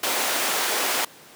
pink high-pass noise, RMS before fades -24 dBFS, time 0.03-1.05 s, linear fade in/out 5 ms, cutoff 490 Hz, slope 12 dB/octave, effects pink hiss -47 dBFS RMS until 1.35 s + high-pass 200 Hz 12 dB/octave

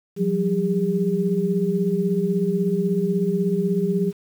sine tone cluster, 174.7 / 191 / 404 Hz, F3 / G3 / G#4, +1 / -45 / -48 cents, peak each -23 dBFS, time 0.16-4.13 s, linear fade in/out 50 ms, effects 8-bit

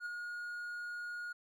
triangle tone with ADSR envelope, 1437 Hz, F6, 49 cents sharp, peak -34 dBFS, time 0-1.33 s, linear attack 62 ms, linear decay 4 ms, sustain -4 dB, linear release 11 ms, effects none

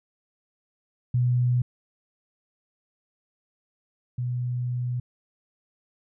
sine tone pair in turn, 123.47 / 123.47 Hz, B2 / B2, 0 / 0 cents, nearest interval unison, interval 0 cents, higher neither, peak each -19 / -25 dBFS, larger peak first, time 1.14-1.62 / 4.18-5 s, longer second, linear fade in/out 5 ms, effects none

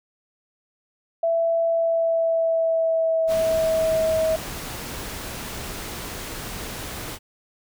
sine tone with pitch glide, 665 to 639.8 Hz, E5 to D#5, +15 to +48 cents, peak -18 dBFS, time 1.23-4.36 s, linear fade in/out 5 ms, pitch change -67 cents, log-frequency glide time 1.67-4.21 s
pink noise, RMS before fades -33 dBFS, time 3.27-7.19 s, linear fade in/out 50 ms
effects none

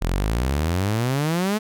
sawtooth exponential sweep, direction up, 40 to 220 Hz, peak -16 dBFS, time 0.01-1.59 s, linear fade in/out 20 ms, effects none

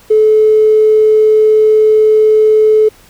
triangle tone with tanh clipping, 432 Hz, A4, 32 cents flat, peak -4 dBFS, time 0.1-2.89 s, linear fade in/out 10 ms, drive 2 dB, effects pink hiss -43 dBFS RMS until 3.09 s

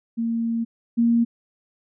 sine tone pair in turn, 230 / 233.5 Hz, A#3 / A#3, -23 / +3 cents, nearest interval unison, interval 26 cents, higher second, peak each -21 / -15 dBFS, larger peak second, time 0.17-0.65 / 0.97-1.25 s, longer first, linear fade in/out 20 ms, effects none

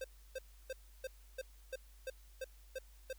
square tone bursts, 523.3 Hz, C5, in tune, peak -40 dBFS, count 10, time 0.01-3.13 s, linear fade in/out 5 ms, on 33 ms, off 310 ms, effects added 50 Hz sine -57 dBFS peak until 3.18 s + white hiss -68 dBFS RMS until 3.18 s

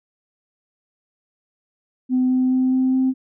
sine tone with pitch steps, 254.8 / 256.3 / 257.8 / 259.3 / 260.8 Hz, C4 / C4 / C4 / C4 / C4, -46 / -36 / -26 / -15 / -5 cents, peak -14 dBFS, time 2.09-3.14 s, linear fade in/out 50 ms, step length 210 ms, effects tanh soft clip ceiling -11 dBFS

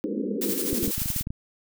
pink band-pass noise, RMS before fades -29 dBFS, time 0.04-0.91 s, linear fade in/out 0 ms, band 190 to 500 Hz, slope 96 dB/octave
blue noise with tremolo, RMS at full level -28 dBFS, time 0.41-1.23 s, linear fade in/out 10 ms, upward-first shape square, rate 12 Hz, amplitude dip 40%
clicks, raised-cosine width 5 ms, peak -19 dBFS, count 11, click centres 0.73 / 0.83 / 0.878 / 0.98 / 1.018 / 1.059 / 1.103 / 1.163 / 1.21 / 1.271 / 1.305 s
effects none

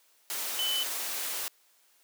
sine tone in noise, 3021 Hz, F#7, 35 cents sharp, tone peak -28 dBFS, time 0.59-0.83 s, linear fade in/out 0 ms, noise white, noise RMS -34 dBFS, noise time 0.3-1.48 s, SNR +3 dB, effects white hiss -65 dBFS RMS until 2.03 s + high-pass 400 Hz 12 dB/octave

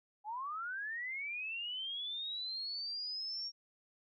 sine linear sweep, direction up, 810 to 5588 Hz, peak -38 dBFS, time 0.24-3.52 s, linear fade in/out 50 ms, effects none

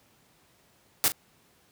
white noise with echo, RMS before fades -22 dBFS, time 1.04-1.08 s, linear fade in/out 0 ms, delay 40 ms, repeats 1, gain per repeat -12 dB, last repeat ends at 1.12 s, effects pink hiss -63 dBFS RMS until 1.71 s + high-pass 80 Hz 12 dB/octave

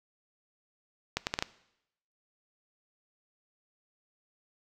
accelerating click train, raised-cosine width 0.2 ms, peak -11 dBFS, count 5, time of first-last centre 1.17-1.425 s, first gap 99 ms, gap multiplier 0.71, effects noise-tail reverb RT60 0.8 s tail -19 dB re dry

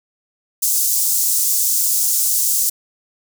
pink high-pass noise, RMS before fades -17 dBFS, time 0.62-2.7 s, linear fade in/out 10 ms, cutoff 6400 Hz, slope 24 dB/octave, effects none

